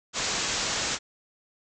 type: low-pass noise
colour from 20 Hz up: white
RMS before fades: -29 dBFS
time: 0.13-0.99 s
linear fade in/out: 50 ms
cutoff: 7600 Hz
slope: 96 dB/octave
effects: none